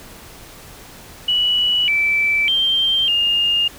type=tone with pitch steps; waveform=sine; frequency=2943 / 2322 / 3155 / 2826 Hz; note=F#7 / D7 / G7 / F7; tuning=-10 / -20 / +10 / +20 cents; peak=-14 dBFS; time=1.28-3.68 s; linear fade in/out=5 ms; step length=600 ms; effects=pink hiss -40 dBFS RMS until 3.78 s